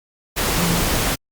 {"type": "tone in noise", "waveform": "sine", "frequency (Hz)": 172.1, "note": "F3", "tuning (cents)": -25, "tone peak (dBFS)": -20, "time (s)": [0.58, 0.82], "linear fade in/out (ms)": 20, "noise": "pink", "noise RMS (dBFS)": -20, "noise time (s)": [0.36, 1.16], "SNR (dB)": -3, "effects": ["Opus 48 kbps"]}